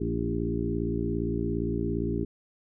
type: harmonic tone with a mistuned harmonic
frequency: 57.4 Hz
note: A#1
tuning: 26 cents flat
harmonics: 1 / 2 / 3 / 4 / 5 / 6 / 7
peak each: -34 / -34 / -34 / -34 / -34 / -34 / -34 dBFS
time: 0-2.25 s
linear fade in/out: 10 ms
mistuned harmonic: 5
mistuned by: +30 cents
effects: none